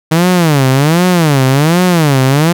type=tone with vibrato; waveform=sawtooth; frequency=154.4 Hz; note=D#3; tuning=13 cents flat; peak=-3 dBFS; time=0.11-2.53 s; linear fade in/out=10 ms; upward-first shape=sine; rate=1.3 Hz; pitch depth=290 cents each way; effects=none